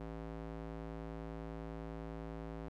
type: tone with band-pass filter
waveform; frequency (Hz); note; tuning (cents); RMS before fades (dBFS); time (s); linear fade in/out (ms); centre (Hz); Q
square; 55; A1; 0; -45; 0-2.69; 5; 420; 0.54
effects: none